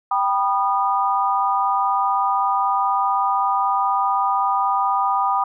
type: chord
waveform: sine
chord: G augmented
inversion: none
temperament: just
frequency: 784 / 980 / 1225 Hz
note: G5 / B5 / D#6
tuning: 0 / -14 / -27 cents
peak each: -21 dBFS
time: 0.11-5.44 s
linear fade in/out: 5 ms
effects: none